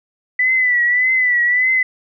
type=tone with vibrato; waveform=sine; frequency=1985 Hz; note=B6; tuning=8 cents sharp; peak=-12 dBFS; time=0.39-1.83 s; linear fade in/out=5 ms; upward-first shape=triangle; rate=1.7 Hz; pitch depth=70 cents each way; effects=none